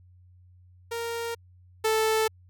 sawtooth tone pair in turn, 464.8 / 439.4 Hz, A#4 / A4, -5 / -2 cents, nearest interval minor second, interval 97 cents, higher first, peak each -26 / -18 dBFS, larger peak second, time 0.91-1.35 / 1.84-2.28 s, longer neither, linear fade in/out 10 ms, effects added 90 Hz sine -52 dBFS peak until 2.49 s

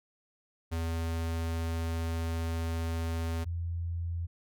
square / sine tone pair in turn, 82.5 / 85.06 Hz, E2 / F2, +2 / -45 cents, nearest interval minor second, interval 53 cents, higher second, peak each -31 / -31 dBFS, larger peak neither, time 0.71-3.45 / 3.45-4.27 s, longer first, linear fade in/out 20 ms, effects none

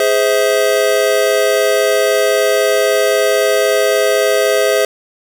square chord, Ab augmented, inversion none, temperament just, 415.3 / 519.1 / 648.9 Hz, Ab4 / C5 / E5, 0 / -14 / -27 cents, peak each -16 dBFS, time 0-4.85 s, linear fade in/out 2 ms, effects none

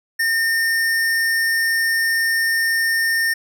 square tone, 1819 Hz, A#6, 43 cents flat, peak -17 dBFS, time 0.19-3.34 s, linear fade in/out 10 ms, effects none

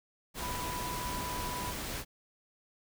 sine tone in noise, 987.8 Hz, B5, in tune, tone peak -38 dBFS, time 0.39-1.74 s, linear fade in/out 50 ms, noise pink, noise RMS -38 dBFS, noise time 0.34-2.05 s, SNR -3 dB, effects none

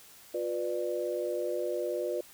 sine chord, B diminished, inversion second, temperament just, 355.6 / 493.9 / 592.7 Hz, F4 / B4 / D5, +31 / 0 / +16 cents, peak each -34 dBFS, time 0.34-2.21 s, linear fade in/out 5 ms, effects white hiss -54 dBFS RMS until 2.33 s

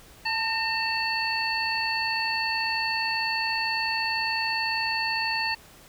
harmonic tone with a mistuned harmonic, 891 Hz, A5, 22 cents sharp, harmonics 1 / 2 / 3 / 5, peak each -30 / -30 / -30 / -30 dBFS, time 0.25-5.55 s, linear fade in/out 10 ms, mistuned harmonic 2, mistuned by +41 cents, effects pink hiss -51 dBFS RMS until 5.88 s

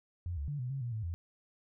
sine tone with pitch steps, 87.4 / 71.6 / 145.2 / 124.6 / 136.4 / 120.2 / 109.6 / 84.9 Hz, F2 / D2 / D3 / B2 / C#3 / B2 / A2 / F2, +2 / -43 / -19 / +16 / -28 / -46 / -6 / -48 cents, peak -34 dBFS, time 0.26-1.14 s, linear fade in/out 0 ms, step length 110 ms, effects none

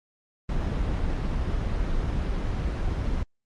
brown noise, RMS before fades -26 dBFS, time 0.49-3.23 s, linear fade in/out 2 ms, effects low-pass 5000 Hz 12 dB/octave + Opus 24 kbps

